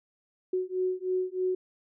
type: beating tone pair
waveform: sine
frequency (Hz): 367.9 / 371.1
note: F#4 / F#4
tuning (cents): -10 / +5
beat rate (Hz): 3.2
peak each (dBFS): -30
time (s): 0.53-1.55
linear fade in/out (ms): 5
effects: none